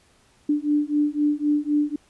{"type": "beating tone pair", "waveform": "sine", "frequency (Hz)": [293.5, 297.4], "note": ["D4", "D4"], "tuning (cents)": [-1, 22], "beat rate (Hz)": 3.9, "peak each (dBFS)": [-22, -22], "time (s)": [0.49, 1.96], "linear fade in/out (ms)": 5, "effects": ["pink hiss -59 dBFS RMS until 2.09 s", "resampled to 24000 Hz"]}